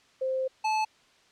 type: tone pair in turn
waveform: sine / square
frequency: 523.3 / 867.5 Hz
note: C5 / A5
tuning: 0 / -25 cents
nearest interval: major sixth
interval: 875 cents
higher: second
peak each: -26 / -25 dBFS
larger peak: second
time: 0.21-0.48 / 0.64-0.85 s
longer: first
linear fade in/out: 10 ms
effects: white hiss -61 dBFS RMS until 1.31 s + low-pass 5000 Hz 12 dB/octave